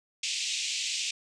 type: band-pass noise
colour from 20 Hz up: pink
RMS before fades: -32 dBFS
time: 0.23-1.11 s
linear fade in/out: 5 ms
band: 2400 to 7800 Hz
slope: 48 dB/octave
effects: none